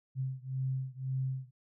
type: beating tone pair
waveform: sine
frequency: 130.81 / 132.71 Hz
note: C3 / C3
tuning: 0 / +25 cents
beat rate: 1.9 Hz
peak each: -35 / -36 dBFS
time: 0.15-1.51 s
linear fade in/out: 50 ms
effects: none